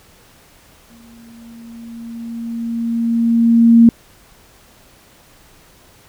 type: tone with exponential growth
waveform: sine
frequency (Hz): 231.5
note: A#3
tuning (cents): -12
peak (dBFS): -3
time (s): 0.9-3.89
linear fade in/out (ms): 2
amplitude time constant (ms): 650
effects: pink hiss -48 dBFS RMS until 6.08 s